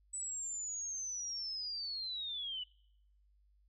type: linear sweep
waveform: sine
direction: down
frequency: 8000 to 2930 Hz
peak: -38 dBFS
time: 0.13-2.64 s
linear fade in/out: 10 ms
effects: noise-tail reverb RT60 0.8 s tail -26 dB re dry + added 50 Hz sine -66 dBFS peak until 3.68 s